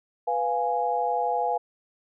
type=chord; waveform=sine; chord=F diminished; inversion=second; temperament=equal; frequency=493.9 / 698.5 / 830.6 Hz; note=Cb5 / F5 / Ab5; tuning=0 / 0 / 0 cents; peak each=-29 / -27 / -26 dBFS; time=0.27-1.58 s; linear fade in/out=10 ms; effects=none